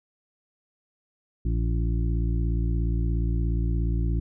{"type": "harmonic tone", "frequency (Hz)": 57, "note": "A#1", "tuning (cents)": -38, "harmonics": [1, 2, 3, 5, 6], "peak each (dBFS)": [-23, -29, -33, -37, -39], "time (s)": [1.45, 4.2], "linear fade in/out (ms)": 5, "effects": []}